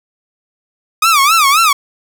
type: tone with vibrato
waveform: sawtooth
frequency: 1214 Hz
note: D#6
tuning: 43 cents flat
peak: -4 dBFS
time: 1.02-1.73 s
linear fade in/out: 5 ms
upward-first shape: sine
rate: 3.8 Hz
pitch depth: 190 cents each way
effects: none